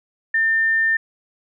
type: tone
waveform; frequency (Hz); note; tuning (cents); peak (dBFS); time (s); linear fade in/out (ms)
sine; 1800; A6; +39; -15; 0.34-0.97; 5
effects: none